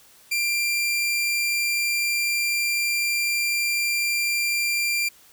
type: tone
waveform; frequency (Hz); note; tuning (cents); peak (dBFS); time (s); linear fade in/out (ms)
sawtooth; 2376; D7; +20; -18; 0.31-5.09; 10
effects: white hiss -53 dBFS RMS until 5.32 s